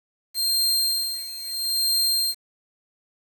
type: tone with tremolo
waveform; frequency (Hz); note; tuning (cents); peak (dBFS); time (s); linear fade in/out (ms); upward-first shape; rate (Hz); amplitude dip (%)
sawtooth; 4186; C8; 0; -16; 0.34-2.35; 50; sine; 0.75; 80
effects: 7-bit